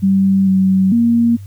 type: tone with pitch steps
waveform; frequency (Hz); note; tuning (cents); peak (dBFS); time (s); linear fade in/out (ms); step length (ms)
sine; 193.5 / 190 / 233.9; G3 / F#3 / A#3; -22 / +46 / +6; -9; 0.02-1.37; 20; 450
effects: added 99 Hz sine -29 dBFS peak until 1.46 s + white hiss -52 dBFS RMS until 1.46 s